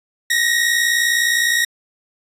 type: tone pair together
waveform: sawtooth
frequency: 1852 / 1911.8 Hz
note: A#6 / A#6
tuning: -12 / +43 cents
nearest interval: minor second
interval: 55 cents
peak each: -14 dBFS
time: 0.3-1.65 s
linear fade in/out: 5 ms
effects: resampled to 32000 Hz